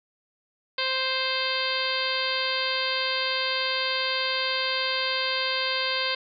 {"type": "harmonic tone", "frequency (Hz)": 523.3, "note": "C5", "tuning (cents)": 0, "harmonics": [1, 2, 3, 4, 5, 6, 7, 8, 9], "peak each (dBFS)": [-33, -33, -33, -33, -33, -33, -33, -33, -33], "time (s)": [0.78, 6.15], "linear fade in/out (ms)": 5, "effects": []}